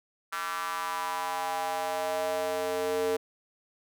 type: tone with high-pass filter sweep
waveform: square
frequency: 90 Hz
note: F#2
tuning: 47 cents flat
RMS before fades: -31 dBFS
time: 0.32-3.17 s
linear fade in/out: 10 ms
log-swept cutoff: 1300 to 440 Hz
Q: 4.1
effects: none